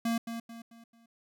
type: tone with echo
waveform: square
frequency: 230.6 Hz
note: A#3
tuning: 19 cents flat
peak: -28 dBFS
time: 0.05-0.18 s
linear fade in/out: 5 ms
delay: 220 ms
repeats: 4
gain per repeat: -8 dB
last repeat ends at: 1.06 s
effects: none